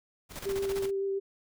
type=noise with tremolo; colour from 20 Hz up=pink; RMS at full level=-39 dBFS; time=0.29-0.91 s; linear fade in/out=50 ms; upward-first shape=square; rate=15 Hz; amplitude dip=65%
type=tone with vibrato; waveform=sine; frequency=392 Hz; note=G4; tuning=in tune; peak=-28 dBFS; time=0.45-1.2 s; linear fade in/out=20 ms; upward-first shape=sine; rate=7.1 Hz; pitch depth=11 cents each way
effects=none